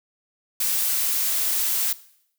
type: noise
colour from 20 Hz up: blue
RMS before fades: -23 dBFS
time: 0.6-1.93 s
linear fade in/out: 5 ms
effects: noise-tail reverb RT60 0.7 s tail -18 dB re dry